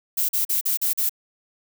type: noise bursts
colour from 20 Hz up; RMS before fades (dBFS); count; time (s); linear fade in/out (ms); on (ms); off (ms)
violet; -22; 6; 0.17-1.095; 10; 120; 41
effects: none